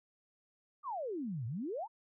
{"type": "exponential two-way sweep", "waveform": "sine", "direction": "down then up", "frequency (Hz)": [1237, 107.5, 981], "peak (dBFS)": -36, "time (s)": [0.83, 1.88], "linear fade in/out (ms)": 50, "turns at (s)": 1.46, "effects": []}